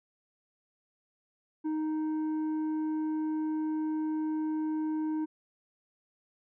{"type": "tone with tanh clipping", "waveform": "sine", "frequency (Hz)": 311.1, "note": "D#4", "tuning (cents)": 0, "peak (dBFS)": -30, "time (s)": [1.64, 5.26], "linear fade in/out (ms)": 20, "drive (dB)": 6, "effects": []}